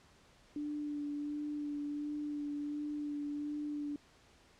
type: tone with vibrato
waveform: sine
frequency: 293.7 Hz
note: D4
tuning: in tune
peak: -36 dBFS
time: 0.56-3.96 s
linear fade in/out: 2 ms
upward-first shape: sine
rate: 1.4 Hz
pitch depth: 17 cents each way
effects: pink hiss -64 dBFS RMS until 4.59 s + low-pass 7000 Hz 12 dB/octave